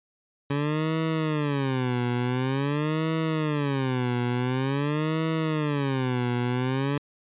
20% pulse tone with vibrato, 140 Hz, C#3, 18 cents sharp, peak -19 dBFS, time 0.5-6.98 s, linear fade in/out 5 ms, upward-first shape sine, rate 0.47 Hz, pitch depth 240 cents each way, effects resampled to 8000 Hz

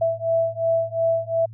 sine beating tone pair, 659.3 / 662.1 Hz, E5 / E5, 0 / +7 cents, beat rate 2.8 Hz, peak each -22 dBFS, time 0.01-1.46 s, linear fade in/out 10 ms, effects added 111 Hz sine -37 dBFS peak until 1.53 s

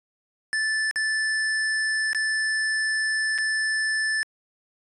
square tone with dropouts, 1753 Hz, A6, 7 cents flat, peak -23 dBFS, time 0.53-4.23 s, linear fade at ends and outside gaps 0 ms, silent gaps 0.911-0.959 / 2.131-2.148 / 3.379-3.385 s, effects resampled to 24000 Hz

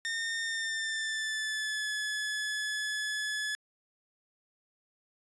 sawtooth tone with pitch glide, 1824 to 1711.7 Hz, A#6 to A6, -38 to -48 cents, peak -28 dBFS, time 0.05-3.55 s, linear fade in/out 0 ms, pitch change -110 cents, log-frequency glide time 0.42-1.9 s, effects resampled to 22050 Hz

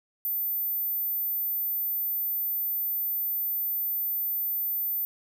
sine tone, 14080 Hz, A9, in tune, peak -26 dBFS, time 0.25-5.05 s, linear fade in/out 0 ms, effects none

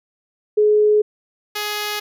sine / 5% pulse tone pair in turn, 422.3 / 418.2 Hz, G#4 / G#4, +29 / +12 cents, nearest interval unison, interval 17 cents, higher first, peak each -11 dBFS, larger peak neither, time 0.57-1.02 / 1.55-2 s, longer neither, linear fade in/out 10 ms, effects none

